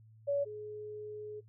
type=tone pair in turn; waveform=sine; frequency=567 / 422.6 Hz; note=C#5 / G#4; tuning=+39 / +30 cents; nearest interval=perfect fourth; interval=509 cents; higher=first; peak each=-28 / -40 dBFS; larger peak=first; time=0.27-0.45 / 0.45-1.41 s; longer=second; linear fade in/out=20 ms; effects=noise-tail reverb RT60 0.1 s tail -18 dB re dry + added 110 Hz sine -56 dBFS peak until 1.48 s